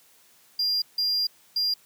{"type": "tone bursts at uneven times", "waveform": "triangle", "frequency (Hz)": 4800, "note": "D8", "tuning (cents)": 37, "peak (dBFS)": -21, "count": 3, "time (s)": [[0.59, 0.82], [0.98, 1.27], [1.56, 1.74]], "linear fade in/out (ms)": 5, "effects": ["white hiss -58 dBFS RMS until 1.85 s", "high-pass 100 Hz 12 dB/octave"]}